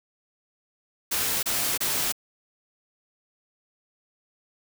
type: noise bursts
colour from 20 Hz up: white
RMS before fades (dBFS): -26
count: 3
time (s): 1.11-2.124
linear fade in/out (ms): 10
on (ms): 320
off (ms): 27
effects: none